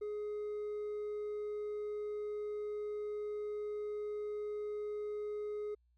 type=tone with hard clipping; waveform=sine; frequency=418.8 Hz; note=G#4; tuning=15 cents sharp; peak=-38 dBFS; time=0.01-5.75 s; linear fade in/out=10 ms; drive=2 dB; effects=added 60 Hz sine -69 dBFS peak until 5.97 s